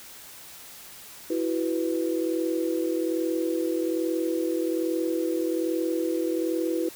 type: chord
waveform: sine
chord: E suspended second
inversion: none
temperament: just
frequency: 329.6 / 370.8 / 494.4 Hz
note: E4 / F#4 / B4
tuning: 0 / +4 / +2 cents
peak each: -26 / -30 / -30 dBFS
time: 1.3-6.89 s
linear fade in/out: 5 ms
effects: white hiss -45 dBFS RMS until 6.95 s